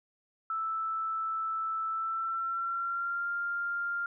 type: tone with pitch glide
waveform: sine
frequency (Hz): 1318.5 to 1396.9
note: E6 to F6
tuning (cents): 0 to 0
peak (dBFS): -30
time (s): 0.5-4.06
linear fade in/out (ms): 2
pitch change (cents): +100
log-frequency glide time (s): 1.89-3.3
effects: none